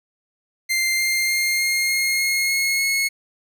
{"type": "tone with pitch steps", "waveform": "sawtooth", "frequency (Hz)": [2093, 2105, 2117, 2130, 2142, 2154, 2167, 2179], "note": ["C7", "C7", "C7", "C7", "C7", "C7", "C#7", "C#7"], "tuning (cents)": [0, 10, 20, 30, 40, 50, -40, -30], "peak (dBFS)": -15, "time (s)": [0.69, 3.09], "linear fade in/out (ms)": 20, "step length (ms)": 300, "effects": []}